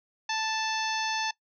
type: harmonic tone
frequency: 880 Hz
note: A5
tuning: in tune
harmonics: 1 / 2 / 3 / 4 / 5 / 6 / 7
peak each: -31 / -34 / -36 / -37 / -38 / -39 / -39 dBFS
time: 0.29-1.31 s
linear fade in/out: 5 ms
effects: noise-tail reverb RT60 0.1 s tail -20 dB re dry